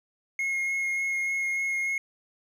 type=tone with vibrato; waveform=triangle; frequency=2157 Hz; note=C#7; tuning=48 cents flat; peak=-24 dBFS; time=0.39-1.98 s; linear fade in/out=2 ms; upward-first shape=sine; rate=3.4 Hz; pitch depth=10 cents each way; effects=none